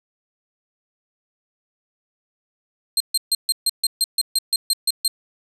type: tone bursts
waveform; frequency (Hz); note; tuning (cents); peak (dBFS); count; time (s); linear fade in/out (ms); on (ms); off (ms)
25% pulse; 4186; C8; 0; -11; 13; 2.97-5.079; 2; 33; 140
effects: none